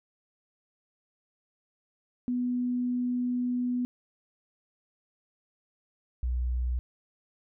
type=tone pair in turn; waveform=sine; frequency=246.9 / 61.58 Hz; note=B3 / B1; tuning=0 / -4 cents; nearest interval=2 octaves; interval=2404 cents; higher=first; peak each=-26 dBFS; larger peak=neither; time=2.28-3.85 / 6.23-6.79 s; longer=first; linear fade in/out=0 ms; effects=none